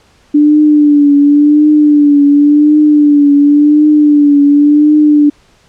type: tone with vibrato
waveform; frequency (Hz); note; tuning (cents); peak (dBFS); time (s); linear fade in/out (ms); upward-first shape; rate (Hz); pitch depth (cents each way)
sine; 293.7; D4; 0; -3; 0.34-5.3; 10; triangle; 0.92; 55
effects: pink hiss -48 dBFS RMS until 5.68 s + low-pass 7000 Hz 12 dB/octave